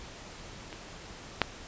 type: clicks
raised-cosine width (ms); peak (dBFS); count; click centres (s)
0.3; -25 / -6; 2; 0.728 / 1.417
effects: pink hiss -46 dBFS RMS until 1.67 s + resampled to 16000 Hz